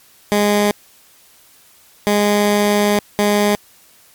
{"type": "tone bursts at uneven times", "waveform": "15% pulse", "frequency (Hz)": 206.3, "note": "G#3", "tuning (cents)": -11, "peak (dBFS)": -6, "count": 3, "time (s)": [[0.32, 0.71], [2.07, 2.99], [3.19, 3.55]], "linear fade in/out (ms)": 0, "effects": ["white hiss -49 dBFS RMS until 4.14 s", "MP3 96 kbps"]}